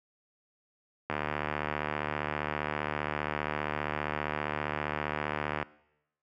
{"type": "click train", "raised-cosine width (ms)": 0.5, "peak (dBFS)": -15, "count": 341, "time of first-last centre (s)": [1.1, 5.627], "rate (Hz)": 75.1, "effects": ["noise-tail reverb RT60 0.9 s tail -22 dB re dry", "high-pass 80 Hz 12 dB/octave"]}